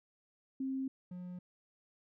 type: tone pair in turn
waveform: sine / triangle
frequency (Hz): 265.9 / 179.51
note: C4 / F3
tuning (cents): +28 / +48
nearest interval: perfect fifth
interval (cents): 680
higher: first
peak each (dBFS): -34 / -40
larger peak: first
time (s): 0.6-0.88 / 1.11-1.39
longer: neither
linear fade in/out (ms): 5
effects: none